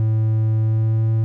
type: tone with pitch glide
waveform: triangle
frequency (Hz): 110 to 111.41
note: A2 to A2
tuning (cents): 0 to +22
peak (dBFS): -13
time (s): 0-1.24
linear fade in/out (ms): 0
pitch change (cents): +22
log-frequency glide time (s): 0.61-1.09
effects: none